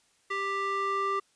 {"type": "tone with band-pass filter sweep", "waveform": "square", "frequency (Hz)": 393.9, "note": "G4", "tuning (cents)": 8, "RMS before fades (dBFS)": -30, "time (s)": [0.3, 1.2], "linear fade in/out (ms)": 10, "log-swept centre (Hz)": [1700, 1100], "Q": 2, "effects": ["white hiss -67 dBFS RMS until 1.35 s", "resampled to 22050 Hz"]}